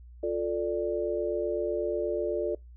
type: chord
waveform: sine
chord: D minor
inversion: first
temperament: just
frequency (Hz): 352.4 / 440.5 / 587.3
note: F4 / A4 / D5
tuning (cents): +16 / +2 / 0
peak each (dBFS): -31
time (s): 0.23-2.55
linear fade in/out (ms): 5
effects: noise-tail reverb RT60 0.2 s tail -25 dB re dry + added 60 Hz sine -46 dBFS peak until 2.76 s